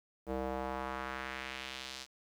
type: tone with band-pass filter sweep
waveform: square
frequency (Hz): 65.41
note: C2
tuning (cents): 0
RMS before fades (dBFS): -40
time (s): 0.26-2.07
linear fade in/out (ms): 50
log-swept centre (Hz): 480 to 5000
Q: 1.4
effects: 10-bit